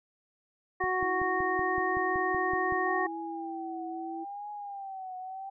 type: harmonic tone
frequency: 370 Hz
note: F#4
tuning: in tune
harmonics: 1 / 2 / 3 / 5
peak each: -32 / -32 / -32 / -32 dBFS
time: 0.8-3.07 s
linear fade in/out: 10 ms
type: click train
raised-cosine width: 5 ms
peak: -30 dBFS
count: 11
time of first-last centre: 0.84-2.723 s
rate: 5.31 Hz
type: tone with pitch glide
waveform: sine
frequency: 327.7 to 330.7 Hz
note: E4 to E4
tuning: -10 to +6 cents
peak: -37 dBFS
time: 1-4.25 s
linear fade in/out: 20 ms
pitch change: +16 cents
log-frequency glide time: 1.46-3.26 s
type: tone with vibrato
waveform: sine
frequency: 784 Hz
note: G5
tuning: in tune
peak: -37 dBFS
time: 2.86-5.5 s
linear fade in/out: 10 ms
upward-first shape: triangle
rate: 0.76 Hz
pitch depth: 110 cents each way
effects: none